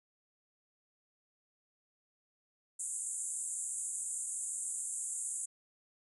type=band-pass noise; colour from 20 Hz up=pink; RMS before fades=-39 dBFS; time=2.79-5.46 s; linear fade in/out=10 ms; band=7100 to 10000 Hz; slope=96 dB/octave; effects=none